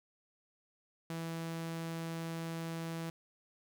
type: tone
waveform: sawtooth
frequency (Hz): 164.81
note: E3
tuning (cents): 0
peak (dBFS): -34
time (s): 1.1-3.1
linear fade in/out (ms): 2
effects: none